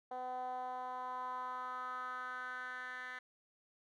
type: tone with band-pass filter sweep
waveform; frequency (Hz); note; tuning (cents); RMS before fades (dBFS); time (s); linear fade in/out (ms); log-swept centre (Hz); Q
10% pulse; 252.8; B3; +41; -43; 0.11-3.19; 5; 680 to 1900; 4.3
effects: none